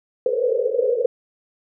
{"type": "band-pass noise", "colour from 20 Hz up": "pink", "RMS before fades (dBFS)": -20, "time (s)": [0.26, 1.06], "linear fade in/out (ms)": 2, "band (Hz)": [450, 520], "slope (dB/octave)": 96, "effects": []}